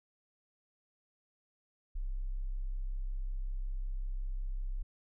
sine tone, 32.7 Hz, C1, in tune, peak -33 dBFS, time 1.95-4.83 s, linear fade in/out 10 ms, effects none

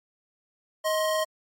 square tone pair together, 629 / 1057.8 Hz, D#5 / C6, +19 / +19 cents, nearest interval major sixth, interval 900 cents, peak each -25 / -30 dBFS, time 0.84-1.25 s, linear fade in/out 20 ms, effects MP3 64 kbps

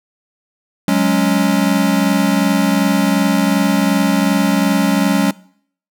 square chord, F# suspended second, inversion none, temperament equal, 185 / 207.7 / 277.2 Hz, F#3 / G#3 / C#4, 0 / 0 / 0 cents, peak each -17 dBFS, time 0.88-5.31 s, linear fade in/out 2 ms, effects noise-tail reverb RT60 0.6 s tail -22 dB re dry

